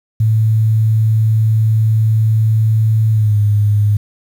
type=tone with pitch glide; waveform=sine; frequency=110 to 104.07 Hz; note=A2 to G#2; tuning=0 to +4 cents; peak=-9 dBFS; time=0.2-3.97 s; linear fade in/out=5 ms; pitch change=-96 cents; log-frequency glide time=3.11-3.38 s; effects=7-bit